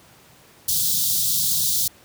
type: band-stop noise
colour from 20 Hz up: white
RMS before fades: -21 dBFS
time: 0.68-1.88 s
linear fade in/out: 5 ms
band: 190 to 3500 Hz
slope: 48 dB/octave
effects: pink hiss -51 dBFS RMS until 2.04 s + high-pass 80 Hz 12 dB/octave